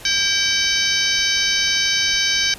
harmonic tone with a mistuned harmonic, 766 Hz, G5, 40 cents flat, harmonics 2 / 3 / 4 / 5 / 6 / 7 / 8, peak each -24 / -24 / -24 / -24 / -24 / -24 / -24 dBFS, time 0.05-2.54 s, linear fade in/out 2 ms, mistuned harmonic 2, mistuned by +74 cents, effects pink hiss -39 dBFS RMS until 2.58 s + resampled to 32000 Hz

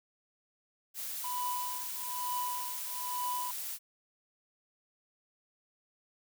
blue noise, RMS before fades -39 dBFS, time 0.94-3.79 s, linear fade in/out 50 ms
triangle tone with tremolo, 987.8 Hz, B5, in tune, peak -30 dBFS, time 1.24-3.51 s, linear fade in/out 2 ms, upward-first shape triangle, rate 1.1 Hz, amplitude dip 100%
effects none

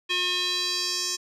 square tone with band-pass filter sweep, 360 Hz, F#4, 47 cents flat, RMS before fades -27 dBFS, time 0.09-1.17 s, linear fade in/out 20 ms, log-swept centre 3000 to 6100 Hz, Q 3.3, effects none

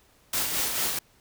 white noise with tremolo, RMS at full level -26 dBFS, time 0.33-0.99 s, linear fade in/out 5 ms, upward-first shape sine, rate 4.5 Hz, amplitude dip 40%, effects pink hiss -61 dBFS RMS until 1.2 s

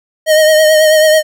square tone with vibrato, 622.3 Hz, D#5, in tune, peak -6 dBFS, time 0.26-1.23 s, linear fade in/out 50 ms, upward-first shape triangle, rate 9.2 Hz, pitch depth 38 cents each way, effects none

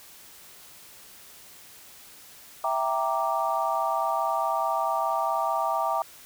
sine chord, E half-diminished seventh, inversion none, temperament equal, 659.3 / 784 / 932.3 / 1174.7 Hz, E5 / G5 / Bb5 / D6, 0 / 0 / 0 / 0 cents, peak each -29 dBFS, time 2.64-6.02 s, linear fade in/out 2 ms, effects white hiss -49 dBFS RMS until 6.25 s

